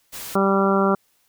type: noise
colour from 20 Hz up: white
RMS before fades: -34 dBFS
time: 0.12-0.36 s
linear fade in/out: 20 ms
type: harmonic tone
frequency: 195.5 Hz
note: G3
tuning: 4 cents flat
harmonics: 1 / 2 / 3 / 4 / 5 / 6 / 7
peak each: -20 / -21 / -24 / -27 / -28 / -25 / -25 dBFS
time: 0.35-0.95 s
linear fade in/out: 5 ms
effects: white hiss -64 dBFS RMS until 1.28 s